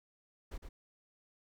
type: noise with echo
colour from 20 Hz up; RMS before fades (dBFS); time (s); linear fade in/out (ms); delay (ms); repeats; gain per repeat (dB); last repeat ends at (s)
brown; -42; 0.51-0.58; 10; 110; 1; -6; 0.69
effects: none